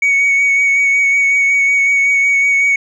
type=tone with vibrato; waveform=sine; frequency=2235 Hz; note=C#7; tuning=14 cents sharp; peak=-7 dBFS; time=0.02-2.76 s; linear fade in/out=5 ms; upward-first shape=sine; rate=5.4 Hz; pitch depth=18 cents each way; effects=tanh soft clip ceiling -8 dBFS